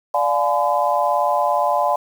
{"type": "chord", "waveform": "sine", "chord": "D diminished seventh", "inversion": "none", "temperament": "just", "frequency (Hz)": [587.3, 704.8, 845.8, 1014.9], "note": ["D5", "F5", "Ab5", "Cb6"], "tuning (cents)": [0, 16, 31, 47], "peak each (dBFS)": -21, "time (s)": [0.14, 1.96], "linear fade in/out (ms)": 5, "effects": ["7-bit"]}